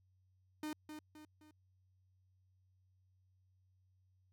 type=tone with echo; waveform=45% pulse; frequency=305.4 Hz; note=D#4; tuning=32 cents flat; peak=-40 dBFS; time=0.63-0.73 s; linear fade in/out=2 ms; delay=260 ms; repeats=3; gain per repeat=-7 dB; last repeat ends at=1.51 s; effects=added 93 Hz sine -70 dBFS peak until 4.32 s